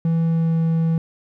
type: tone with pitch glide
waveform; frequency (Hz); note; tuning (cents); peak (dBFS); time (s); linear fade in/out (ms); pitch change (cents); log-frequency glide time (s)
triangle; 164.81 to 163.58; E3 to E3; 0 to -13; -14; 0.05-0.98; 2; -13; 0.23-0.59
effects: none